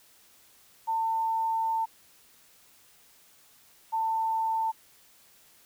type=tone pair in turn; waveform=sine; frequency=898 / 893.4 Hz; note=A5 / A5; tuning=+35 / +26 cents; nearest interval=unison; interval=9 cents; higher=first; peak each=-25 dBFS; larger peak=neither; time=0.87-1.86 / 3.92-4.72 s; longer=first; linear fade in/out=20 ms; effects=white hiss -59 dBFS RMS until 5.65 s